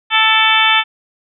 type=harmonic tone with a mistuned harmonic; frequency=440 Hz; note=A4; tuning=in tune; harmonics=2 / 3 / 4 / 5 / 6 / 7 / 8; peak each=-17 / -17 / -17 / -17 / -17 / -17 / -17 dBFS; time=0.1-0.84 s; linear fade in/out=50 ms; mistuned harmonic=5; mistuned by=+41 cents; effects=none